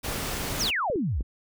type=noise; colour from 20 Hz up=pink; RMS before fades=-31 dBFS; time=0.03-0.71 s; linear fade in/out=20 ms
type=exponential sweep; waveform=sine; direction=down; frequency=7000 to 45.71 Hz; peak=-24 dBFS; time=0.59-1.23 s; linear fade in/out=20 ms
type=clicks; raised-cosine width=3 ms; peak=-24 dBFS; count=4; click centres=0.656 / 0.9 / 0.958 / 1.208 s
effects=none